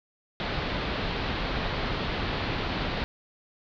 pink low-pass noise, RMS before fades -30 dBFS, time 0.4-3.04 s, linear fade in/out 0 ms, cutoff 4400 Hz, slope 48 dB/octave, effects none

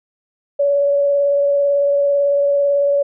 sine tone with vibrato, 567 Hz, C#5, 39 cents sharp, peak -12 dBFS, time 0.59-3.03 s, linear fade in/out 10 ms, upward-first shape triangle, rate 18 Hz, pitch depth 16 cents each way, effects none

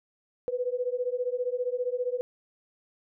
sine beating tone pair, 488.8 / 503.8 Hz, B4 / B4, -18 / +34 cents, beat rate 15 Hz, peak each -30 dBFS, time 0.48-2.21 s, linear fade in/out 0 ms, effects none

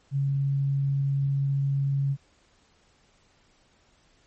sine tone, 138.59 Hz, C#3, in tune, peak -22 dBFS, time 0.11-2.17 s, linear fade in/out 50 ms, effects pink hiss -63 dBFS RMS until 4.26 s + MP3 32 kbps

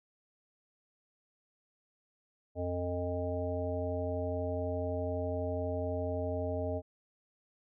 harmonic tone, 88.8 Hz, F2, 29 cents sharp, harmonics 1 / 3 / 5 / 7 / 9, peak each -36 / -40 / -39 / -36 / -46 dBFS, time 2.55-6.82 s, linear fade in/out 50 ms, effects none

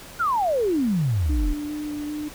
sine exponential sweep, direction down, 1480 to 36.71 Hz, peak -19 dBFS, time 0.19-1.54 s, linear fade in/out 20 ms
sine tone with vibrato, 297.8 Hz, D4, 24 cents sharp, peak -27 dBFS, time 1.29-2.29 s, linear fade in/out 10 ms, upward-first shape square, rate 2.5 Hz, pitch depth 13 cents each way
effects pink hiss -42 dBFS RMS until 2.34 s

